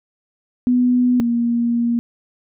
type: tone pair in turn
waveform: sine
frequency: 247.7 / 236 Hz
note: B3 / A#3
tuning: +5 / +22 cents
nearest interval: minor second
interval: 83 cents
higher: first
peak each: -12 / -15 dBFS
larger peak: first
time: 0.67-1.2 / 1.2-1.99 s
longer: second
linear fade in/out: 0 ms
effects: none